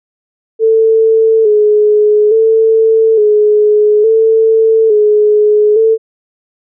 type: tone with vibrato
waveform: sine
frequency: 433.2 Hz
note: A4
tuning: 27 cents flat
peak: -5 dBFS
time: 0.59-5.98 s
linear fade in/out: 50 ms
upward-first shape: square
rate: 0.58 Hz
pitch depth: 48 cents each way
effects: none